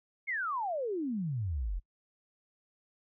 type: exponential sweep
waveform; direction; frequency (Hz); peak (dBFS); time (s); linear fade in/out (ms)
sine; down; 2228 to 39.31; -31; 0.27-1.8; 20
effects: noise-tail reverb RT60 0.1 s tail -26 dB re dry